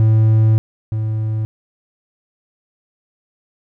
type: tone pair in turn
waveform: triangle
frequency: 110 / 109.24 Hz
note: A2 / A2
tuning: 0 / -12 cents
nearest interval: unison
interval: 12 cents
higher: first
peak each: -7 / -15 dBFS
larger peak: first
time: 0-0.58 / 0.92-1.45 s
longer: first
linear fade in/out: 0 ms
effects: none